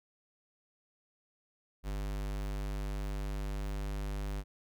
square tone, 49.91 Hz, G1, 32 cents sharp, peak -35 dBFS, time 1.83-4.44 s, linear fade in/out 50 ms, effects none

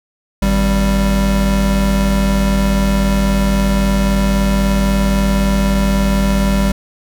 square tone pair together, 51.91 / 196 Hz, G#1 / G3, 0 / 0 cents, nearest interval octave + major seventh, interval 2300 cents, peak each -15 dBFS, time 0.42-6.72 s, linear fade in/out 5 ms, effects none

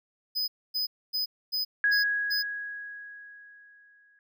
square tone bursts, 5010 Hz, D#8, 11 cents sharp, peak -27 dBFS, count 6, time 0.35-2.43 s, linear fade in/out 20 ms, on 130 ms, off 260 ms
sine tone with exponential decay, 1659 Hz, G#6, 2 cents flat, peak -20 dBFS, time 1.84-4.19 s, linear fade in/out 1 ms, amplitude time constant 510 ms
effects none

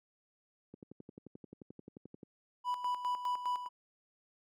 click train, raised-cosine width 3 ms, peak -33 dBFS, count 18, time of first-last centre 0.74-2.231 s, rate 11.4 Hz
triangle tone with tremolo, 987.8 Hz, B5, in tune, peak -29 dBFS, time 2.64-3.69 s, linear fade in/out 50 ms, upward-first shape square, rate 4.9 Hz, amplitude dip 65%
effects high-pass 200 Hz 12 dB/octave

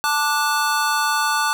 square chord, D major, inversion second, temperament just, 881 / 1174.7 / 1468.3 Hz, A5 / D6 / F#6, +2 / 0 / -14 cents, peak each -23 dBFS, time 0.04-1.53 s, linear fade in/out 0 ms, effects none

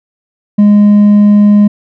sine tone with hard clipping, 206.6 Hz, G#3, 9 cents flat, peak -3 dBFS, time 0.58-1.68 s, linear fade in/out 10 ms, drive 2 dB, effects none

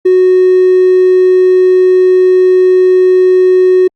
triangle tone with hard clipping, 368.9 Hz, F#4, 5 cents flat, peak -4 dBFS, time 0.05-3.88 s, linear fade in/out 10 ms, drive 4 dB, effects Opus 24 kbps

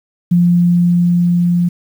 sine tone with level ramp, 174.61 Hz, F3, in tune, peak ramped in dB -7 to -10 dBFS, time 0.31-1.69 s, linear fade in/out 10 ms, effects 7-bit

